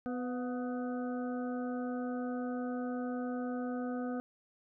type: harmonic tone with a mistuned harmonic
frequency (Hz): 249.6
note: B3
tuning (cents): +19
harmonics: 1 / 2 / 3 / 5 / 6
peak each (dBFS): -35 / -41 / -45 / -49 / -51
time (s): 0.06-4.2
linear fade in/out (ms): 0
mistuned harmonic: 3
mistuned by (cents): -52
effects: none